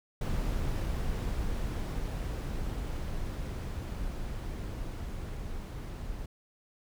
brown noise with level ramp, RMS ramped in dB -31 to -39 dBFS, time 0.21-6.26 s, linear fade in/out 5 ms, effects none

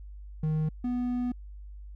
triangle tone pair in turn, 155.56 / 246.5 Hz, D#3 / B3, 0 / -3 cents, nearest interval minor sixth, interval 797 cents, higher second, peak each -23 / -25 dBFS, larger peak first, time 0.43-0.69 / 0.84-1.32 s, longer second, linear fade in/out 5 ms, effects added 50 Hz sine -41 dBFS peak until 1.95 s

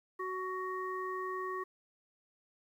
harmonic tone, 372.6 Hz, F#4, 12 cents sharp, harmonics 1 / 3 / 5, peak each -39 / -38 / -45 dBFS, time 0.19-1.64 s, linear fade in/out 10 ms, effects 11-bit

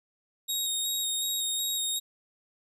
20% pulse tone with vibrato, 3751 Hz, A#7, 10 cents sharp, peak -22 dBFS, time 0.48-2 s, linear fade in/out 20 ms, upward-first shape square, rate 2.7 Hz, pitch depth 14 cents each way, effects none

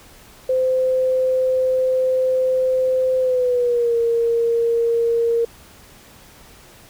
sine tone with pitch glide, 516 to 465 Hz, C5 to A#4, -24 to -4 cents, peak -15 dBFS, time 0.49-5.45 s, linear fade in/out 5 ms, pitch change -180 cents, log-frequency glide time 3.2-3.97 s, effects pink hiss -46 dBFS RMS until 6.89 s

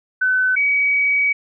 sine tone pair in turn, 1512 / 2268 Hz, F#6 / C#7, +37 / +39 cents, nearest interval perfect fifth, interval 702 cents, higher second, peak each -14 dBFS, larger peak neither, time 0.21-0.56 / 0.56-1.33 s, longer second, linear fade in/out 10 ms, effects none

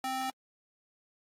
square tone with high-pass filter, 261.6 Hz, C4, in tune, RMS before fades -34 dBFS, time 0.04-0.3 s, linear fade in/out 2 ms, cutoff 590 Hz, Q 1.8, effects AAC 48 kbps

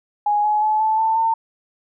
sine tone with pitch steps, 830.6 / 844.6 / 858.9 / 873.4 / 888.2 / 903.2 Hz, G#5 / G#5 / A5 / A5 / A5 / A5, 0 / +29 / -42 / -13 / +16 / +45 cents, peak -15 dBFS, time 0.26-1.34 s, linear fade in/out 5 ms, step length 180 ms, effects none

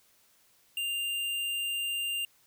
sine tone with hard clipping, 2794 Hz, F7, in tune, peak -31 dBFS, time 0.77-2.25 s, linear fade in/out 2 ms, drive 16 dB, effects white hiss -65 dBFS RMS until 2.46 s

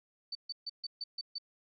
sine tone bursts, 4552 Hz, C#8, 45 cents sharp, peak -36 dBFS, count 7, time 0.32-1.384 s, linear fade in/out 5 ms, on 32 ms, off 140 ms, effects none

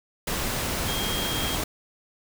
sine tone in noise, 3236 Hz, G#7, 46 cents flat, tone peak -31 dBFS, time 0.88-1.56 s, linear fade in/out 5 ms, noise pink, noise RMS -28 dBFS, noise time 0.27-1.64 s, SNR -6 dB, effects none

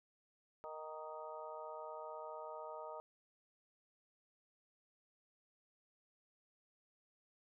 harmonic tone with a mistuned harmonic, 155.56 Hz, D#3, in tune, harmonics 3 / 4 / 5 / 6 / 7 / 8, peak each -53 / -49 / -56 / -51 / -63 / -53 dBFS, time 0.64-3 s, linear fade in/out 0 ms, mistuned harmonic 7, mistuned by +67 cents, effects none

